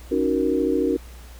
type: chord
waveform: sine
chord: D# minor seventh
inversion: third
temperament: equal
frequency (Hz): 277.2 / 311.1 / 370 / 466.2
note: C#4 / D#4 / F#4 / A#4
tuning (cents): 0 / 0 / 0 / 0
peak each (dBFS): -24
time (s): 0.11-0.97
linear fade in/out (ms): 10
effects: added 60 Hz sine -39 dBFS peak until 1.39 s + pink hiss -48 dBFS RMS until 1.39 s

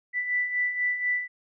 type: beating tone pair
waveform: sine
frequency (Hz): 1975.5 / 1979.6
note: B6 / B6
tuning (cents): 0 / +4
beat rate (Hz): 4.1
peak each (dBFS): -32 / -25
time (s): 0.13-1.28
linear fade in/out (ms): 50
effects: none

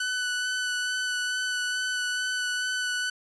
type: tone with vibrato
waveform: sawtooth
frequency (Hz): 1494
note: F#6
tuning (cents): +16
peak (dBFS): -23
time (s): 0-3.1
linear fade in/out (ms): 5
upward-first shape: sine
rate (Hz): 2.3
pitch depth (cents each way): 13
effects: resampled to 22050 Hz + 10-bit

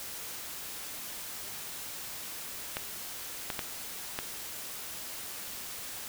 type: clicks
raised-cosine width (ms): 0.3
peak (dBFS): -16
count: 4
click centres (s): 2.769 / 3.502 / 3.592 / 4.189
effects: white hiss -41 dBFS RMS until 6.08 s

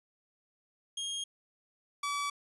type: tone pair in turn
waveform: sawtooth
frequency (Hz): 3246 / 1147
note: G#7 / D6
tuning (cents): -40 / -41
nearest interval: octave + tritone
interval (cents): 1801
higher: first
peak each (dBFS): -31 / -28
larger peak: second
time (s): 0.97-1.24 / 2.03-2.3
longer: neither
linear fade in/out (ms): 5
effects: resampled to 24000 Hz

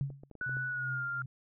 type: tone with exponential decay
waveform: sine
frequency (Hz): 138.59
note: C#3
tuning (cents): 0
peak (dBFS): -27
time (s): 0.01-0.3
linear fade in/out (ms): 0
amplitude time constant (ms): 61
type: clicks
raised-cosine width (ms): 2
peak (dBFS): -36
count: 7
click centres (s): 0.103 / 0.235 / 0.313 / 0.353 / 0.413 / 0.494 / 0.569
type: tone with pitch glide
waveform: sine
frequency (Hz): 1480 to 1396.9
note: F#6 to F6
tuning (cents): 0 to 0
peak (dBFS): -33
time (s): 0.41-1.22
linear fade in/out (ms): 2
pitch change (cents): -100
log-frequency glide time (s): 0.67-1.05
type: tone with tremolo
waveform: sine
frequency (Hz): 130.81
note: C3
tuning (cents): 0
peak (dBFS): -36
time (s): 0.46-1.26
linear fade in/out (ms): 5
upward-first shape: triangle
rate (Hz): 2.7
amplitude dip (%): 85
effects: none

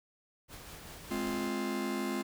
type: noise with tremolo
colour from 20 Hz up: pink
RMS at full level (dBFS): -47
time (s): 0.48-1.5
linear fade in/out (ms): 50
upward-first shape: sine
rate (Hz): 5.2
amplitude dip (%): 25
type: chord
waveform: 45% pulse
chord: F minor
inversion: first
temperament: just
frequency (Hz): 209.5 / 261.9 / 349.2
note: Ab3 / C4 / F4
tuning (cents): +15 / +2 / 0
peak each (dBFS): -37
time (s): 1.1-2.23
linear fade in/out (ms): 20
effects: none

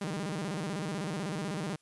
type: tone with vibrato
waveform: sawtooth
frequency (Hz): 176.1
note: F3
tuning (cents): +15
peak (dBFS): -29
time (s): 0.01-1.76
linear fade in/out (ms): 5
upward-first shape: square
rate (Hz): 16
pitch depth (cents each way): 230
effects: white hiss -70 dBFS RMS until 1.81 s + resampled to 24000 Hz

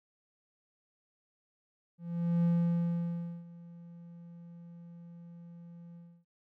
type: tone with ADSR envelope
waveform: triangle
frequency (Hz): 170.8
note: F3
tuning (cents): -38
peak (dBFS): -22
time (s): 1.98-6.25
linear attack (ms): 460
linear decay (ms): 1000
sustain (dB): -23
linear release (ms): 290
effects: none

